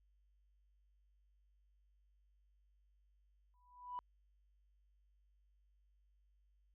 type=tone with exponential growth; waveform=sine; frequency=987.8 Hz; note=B5; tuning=in tune; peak=-38 dBFS; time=3.54-3.99 s; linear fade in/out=0 ms; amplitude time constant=96 ms; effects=tanh soft clip ceiling -36 dBFS + added 50 Hz sine -70 dBFS peak until 6.74 s